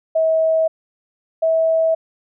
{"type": "tone pair in turn", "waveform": "sine", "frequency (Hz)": [643, 648.6], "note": ["E5", "E5"], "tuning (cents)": [-43, -28], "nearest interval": "unison", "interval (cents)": 15, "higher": "second", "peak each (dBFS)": -13, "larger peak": "neither", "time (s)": [[0.15, 0.68], [1.42, 1.95]], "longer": "neither", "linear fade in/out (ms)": 10, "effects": []}